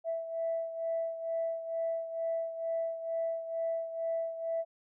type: beating tone pair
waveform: sine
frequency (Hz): 659.3 / 661.5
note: E5 / E5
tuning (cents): 0 / +6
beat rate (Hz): 2.2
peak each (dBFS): -32 / -38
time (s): 0.04-4.65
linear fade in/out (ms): 50
effects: tanh soft clip ceiling -24 dBFS